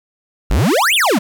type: exponential two-way sweep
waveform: square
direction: up then down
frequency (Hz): 37.73 to 3657 to 176.3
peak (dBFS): -12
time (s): 0.5-1.19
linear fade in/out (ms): 10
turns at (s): 0.95
effects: 7-bit